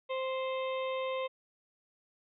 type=harmonic tone; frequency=523.3 Hz; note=C5; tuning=in tune; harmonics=1 / 2 / 4 / 5 / 6 / 7; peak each=-33 / -39 / -45 / -47 / -49 / -50 dBFS; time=0.09-1.28 s; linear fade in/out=20 ms; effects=none